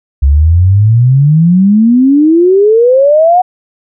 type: exponential sweep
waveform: sine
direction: up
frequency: 66.5 to 743 Hz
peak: -3 dBFS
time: 0.22-3.42 s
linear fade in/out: 10 ms
effects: none